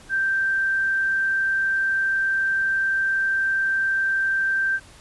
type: tone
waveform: sine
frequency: 1568 Hz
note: G6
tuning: in tune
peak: -19 dBFS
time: 0.09-4.8 s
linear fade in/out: 50 ms
effects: pink hiss -48 dBFS RMS until 5 s + resampled to 24000 Hz